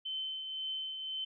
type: tone with tremolo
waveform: sine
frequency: 3072 Hz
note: G7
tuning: 36 cents flat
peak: -34 dBFS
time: 0.05-1.25 s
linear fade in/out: 10 ms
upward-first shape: triangle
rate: 1.9 Hz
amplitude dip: 45%
effects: none